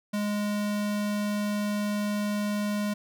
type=tone; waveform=square; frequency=207.2 Hz; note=G#3; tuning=4 cents flat; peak=-27 dBFS; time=0.13-2.94 s; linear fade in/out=10 ms; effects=none